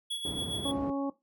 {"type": "tone with tremolo", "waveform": "square", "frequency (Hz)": 3365, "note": "G#7", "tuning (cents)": 22, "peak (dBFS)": -31, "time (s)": [0.1, 0.72], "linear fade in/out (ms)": 10, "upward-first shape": "sine", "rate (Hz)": 7.3, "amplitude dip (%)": 55}
{"type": "low-pass noise", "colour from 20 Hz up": "white", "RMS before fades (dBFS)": -38, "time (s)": [0.25, 0.9], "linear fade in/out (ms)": 2, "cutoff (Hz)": 310, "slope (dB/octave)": 12}
{"type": "harmonic tone", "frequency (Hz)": 277.2, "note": "C#4", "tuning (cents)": 0, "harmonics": [1, 2, 3, 4], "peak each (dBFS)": [-30, -36, -40, -42], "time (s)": [0.65, 1.1], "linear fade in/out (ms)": 5}
{"effects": ["noise-tail reverb RT60 0.2 s tail -17 dB re dry", "high-pass 60 Hz 12 dB/octave"]}